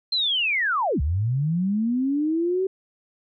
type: linear two-way sweep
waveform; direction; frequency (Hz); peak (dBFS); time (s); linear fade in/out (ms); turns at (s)
sine; down then up; 4186 to 65.41 to 386.4; -20; 0.12-2.67; 5; 1.01
effects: none